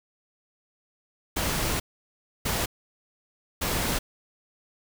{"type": "noise bursts at uneven times", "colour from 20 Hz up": "pink", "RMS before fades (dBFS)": -27, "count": 3, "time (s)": [[1.36, 1.8], [2.45, 2.66], [3.61, 3.99]], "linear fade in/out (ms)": 10, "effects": []}